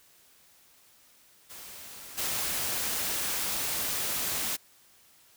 white noise with level steps, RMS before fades -45 / -31 dBFS, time 1.49-4.57 s, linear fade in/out 20 ms, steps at 2.17 s, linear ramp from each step 20 ms, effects white hiss -60 dBFS RMS until 5.36 s

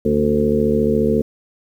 harmonic tone with a mistuned harmonic, 74.3 Hz, D2, 21 cents sharp, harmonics 1 / 2 / 3 / 4 / 5 / 6 / 7, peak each -27 / -25 / -18 / -28 / -22 / -18 / -25 dBFS, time 0.05-1.22 s, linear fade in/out 5 ms, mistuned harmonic 4, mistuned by -52 cents, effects 8-bit

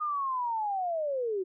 sine linear sweep, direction down, 1237 to 359 Hz, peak -28 dBFS, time 0-1.44 s, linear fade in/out 20 ms, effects none

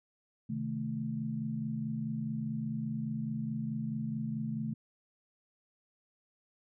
sine chord, A diminished, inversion first, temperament equal, 130.81 / 155.56 / 220 Hz, C3 / Eb3 / A3, 0 / 0 / 0 cents, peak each -39 / -39 / -35 dBFS, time 0.49-4.74 s, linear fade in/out 10 ms, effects none

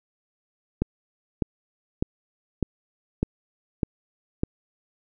click train, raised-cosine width 3 ms, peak -9 dBFS, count 7, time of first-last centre 0.82-4.434 s, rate 1.66 Hz, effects none

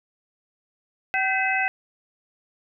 sine tone cluster, 762 / 1547 / 2024 / 2576 Hz, G5 / G6 / B6 / E7, -49 / -23 / +42 / -41 cents, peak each -26 dBFS, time 1.14-1.68 s, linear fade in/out 0 ms, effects none

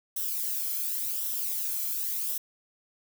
violet noise with flanger, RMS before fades -31 dBFS, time 0.16-2.38 s, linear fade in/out 5 ms, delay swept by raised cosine 0.43 to 1.09 ms, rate 0.9 Hz, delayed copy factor -0.55, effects none

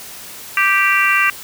harmonic tone, 392 Hz, G4, in tune, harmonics 3 / 4 / 5 / 6 / 7, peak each -18 / -18 / -18 / -18 / -18 dBFS, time 0.57-1.3 s, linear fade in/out 2 ms, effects white hiss -34 dBFS RMS until 1.43 s

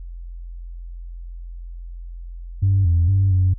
sine tone with pitch steps, 97.3 / 84.8 / 96.9 / 92.6 Hz, G2 / E2 / G2 / F#2, -12 / +50 / -20 / +2 cents, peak -12 dBFS, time 2.62-3.54 s, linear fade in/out 10 ms, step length 230 ms, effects tanh soft clip ceiling -10 dBFS + added 43 Hz sine -31 dBFS peak until 3.58 s

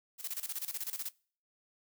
blue noise with tremolo, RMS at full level -37 dBFS, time 0.18-1.12 s, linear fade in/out 50 ms, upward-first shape square, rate 16 Hz, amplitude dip 80%, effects noise-tail reverb RT60 0.5 s tail -26 dB re dry

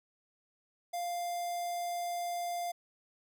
square tone with notch filter, 698.5 Hz, F5, in tune, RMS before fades -36 dBFS, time 0.93-2.72 s, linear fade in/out 10 ms, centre 2600 Hz, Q 1.1, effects none

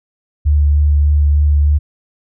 sine tone with vibrato, 73.42 Hz, D2, in tune, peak -8 dBFS, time 0.45-1.79 s, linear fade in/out 20 ms, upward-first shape sine, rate 3.3 Hz, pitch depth 14 cents each way, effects none

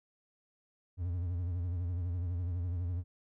triangle tone with vibrato, 88 Hz, F2, 14 cents sharp, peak -30 dBFS, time 0.97-3.04 s, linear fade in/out 50 ms, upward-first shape sine, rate 12 Hz, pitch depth 80 cents each way, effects none

